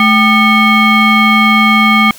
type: tone with frequency modulation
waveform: sine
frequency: 1212 Hz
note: D#6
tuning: 46 cents flat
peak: -5 dBFS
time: 0-2.11 s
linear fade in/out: 2 ms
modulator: 996 Hz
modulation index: 1.5
effects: white hiss -35 dBFS RMS until 2.18 s